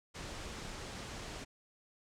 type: low-pass noise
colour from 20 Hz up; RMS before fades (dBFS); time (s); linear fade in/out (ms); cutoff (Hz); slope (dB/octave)
pink; -45; 0.14-1.45; 20; 8000; 24
effects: none